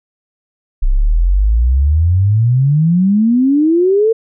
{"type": "exponential sweep", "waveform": "sine", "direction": "up", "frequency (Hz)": [30.78, 459.8], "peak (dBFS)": -8, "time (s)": [0.82, 4.13], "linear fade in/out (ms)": 10, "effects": []}